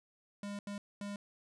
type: tone bursts at uneven times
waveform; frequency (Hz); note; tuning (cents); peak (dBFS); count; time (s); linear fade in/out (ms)
square; 202.8; G#3; -41; -40; 3; 0.43-0.59 / 0.67-0.78 / 1.01-1.16; 2
effects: resampled to 24000 Hz